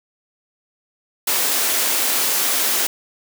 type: high-pass noise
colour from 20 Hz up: white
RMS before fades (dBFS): -19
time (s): 1.27-2.87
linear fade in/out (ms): 5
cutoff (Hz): 240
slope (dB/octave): 24
effects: none